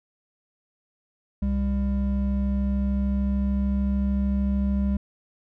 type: tone pair together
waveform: triangle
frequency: 66.62 / 200 Hz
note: C2 / G3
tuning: +32 / +35 cents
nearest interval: octave + perfect fifth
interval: 1903 cents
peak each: -22 / -22 dBFS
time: 1.42-4.97 s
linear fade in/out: 5 ms
effects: none